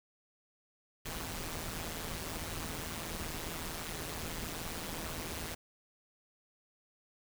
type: noise with amplitude modulation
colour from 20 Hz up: pink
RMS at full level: -37 dBFS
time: 1.05-5.55 s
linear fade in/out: 10 ms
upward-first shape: sine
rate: 163 Hz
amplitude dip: 75%
effects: none